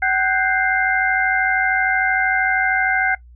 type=tone cluster; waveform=sine; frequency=758 / 1492 / 1585 / 2092 Hz; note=F#5 / F#6 / G6 / C7; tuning=+42 / +14 / +19 / -1 cents; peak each=-21 dBFS; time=0.02-3.15 s; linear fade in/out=5 ms; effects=noise-tail reverb RT60 0.1 s tail -19 dB re dry + added 60 Hz sine -41 dBFS peak until 3.35 s